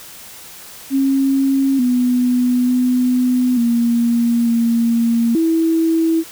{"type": "tone with pitch steps", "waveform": "sine", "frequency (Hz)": [271.2, 247.8, 250.5, 235.2, 232.2, 326.3], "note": ["C#4", "B3", "B3", "A#3", "A#3", "E4"], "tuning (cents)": [-38, 6, 25, 16, -7, -18], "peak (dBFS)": -12, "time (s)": [0.9, 6.24], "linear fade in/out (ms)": 50, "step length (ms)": 890, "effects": ["white hiss -37 dBFS RMS until 6.31 s"]}